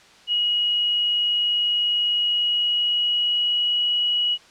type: tone with pitch glide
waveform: sine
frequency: 2900 to 2918 Hz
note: F#7 to F#7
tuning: -35 to -25 cents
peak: -18 dBFS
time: 0.27-4.38 s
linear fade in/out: 50 ms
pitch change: +10 cents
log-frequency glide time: 2.12-3.9 s
effects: white hiss -50 dBFS RMS until 4.5 s + low-pass 5000 Hz 12 dB/octave